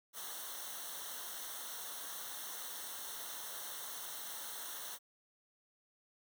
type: noise with comb filter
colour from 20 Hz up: white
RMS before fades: -45 dBFS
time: 0.13-4.99 s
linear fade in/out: 50 ms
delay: 0.41 ms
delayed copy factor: -0.85
effects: none